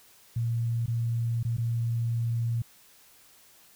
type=tone with dropouts; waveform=sine; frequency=116.54 Hz; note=A#2; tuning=in tune; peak=-25 dBFS; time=0.36-2.62 s; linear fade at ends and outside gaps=5 ms; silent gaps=0.861-0.879 / 1.43-1.449 / 1.568-1.581 s; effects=white hiss -57 dBFS RMS until 3.75 s